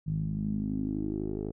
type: tone with low-pass filter sweep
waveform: 10% pulse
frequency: 51.91 Hz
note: G#1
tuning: in tune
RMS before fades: -32 dBFS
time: 0.06-1.52 s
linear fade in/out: 20 ms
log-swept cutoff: 150 to 450 Hz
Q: 5.1
effects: none